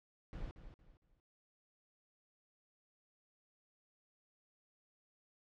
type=noise with echo; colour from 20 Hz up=brown; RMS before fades=-44 dBFS; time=0.33-0.51 s; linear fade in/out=0 ms; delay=230 ms; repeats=3; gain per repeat=-10 dB; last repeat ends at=1.2 s; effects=low-pass 4000 Hz 12 dB/octave